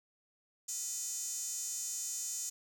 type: tone with high-pass filter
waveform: square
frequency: 277.2 Hz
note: C#4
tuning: in tune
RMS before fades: -39 dBFS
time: 0.68-2.5 s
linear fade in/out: 10 ms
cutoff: 6800 Hz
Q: 6.2
effects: none